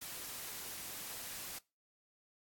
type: noise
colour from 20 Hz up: white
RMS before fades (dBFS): -45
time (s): 0.01-1.59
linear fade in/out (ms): 10
effects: noise-tail reverb RT60 0.3 s tail -25 dB re dry + AAC 64 kbps